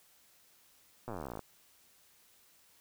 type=slowing click train; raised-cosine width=1 ms; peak=-27 dBFS; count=25; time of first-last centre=1.08-1.393 s; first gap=8 ms; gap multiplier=1.04; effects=white hiss -65 dBFS RMS until 2.8 s